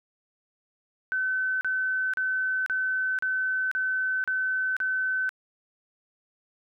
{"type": "tone bursts", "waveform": "sine", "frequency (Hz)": 1522, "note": "F#6", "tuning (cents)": 48, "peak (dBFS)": -24, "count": 8, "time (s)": [1.12, 5.292], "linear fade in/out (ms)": 0, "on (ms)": 490, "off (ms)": 36, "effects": []}